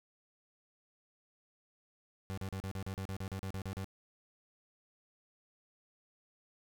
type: tone bursts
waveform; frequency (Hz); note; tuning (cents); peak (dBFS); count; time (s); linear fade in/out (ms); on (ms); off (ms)
30% pulse; 95.9; G2; -37; -35; 14; 2.3-3.844; 0; 75; 38
effects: none